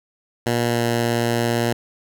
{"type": "tone with pitch glide", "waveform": "10% pulse", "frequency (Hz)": [118.8, 117.78], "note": ["A#2", "A#2"], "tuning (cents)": [33, 18], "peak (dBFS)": -10, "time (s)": [0.46, 1.73], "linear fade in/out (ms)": 5, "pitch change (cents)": -15, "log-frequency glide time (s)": [0.65, 0.83], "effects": []}